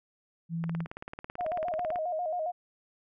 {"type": "tone", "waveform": "sine", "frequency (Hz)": 166.4, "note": "E3", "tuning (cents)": 17, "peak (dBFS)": -30, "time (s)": [0.49, 0.87], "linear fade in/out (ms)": 50}
{"type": "click train", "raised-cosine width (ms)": 0.5, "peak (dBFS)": -24, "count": 25, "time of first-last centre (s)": [0.64, 1.959], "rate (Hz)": 18.2}
{"type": "tone with vibrato", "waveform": "sine", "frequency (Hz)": 670, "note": "E5", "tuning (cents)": 28, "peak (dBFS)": -29, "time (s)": [1.38, 2.52], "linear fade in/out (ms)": 20, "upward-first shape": "square", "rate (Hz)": 7.4, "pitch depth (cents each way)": 110}
{"effects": []}